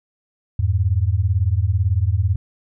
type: beating tone pair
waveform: sine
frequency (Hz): 85.2 / 103.2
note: F2 / G#2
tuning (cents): -42 / -10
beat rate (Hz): 18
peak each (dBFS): -18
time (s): 0.59-2.36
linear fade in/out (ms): 5
effects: none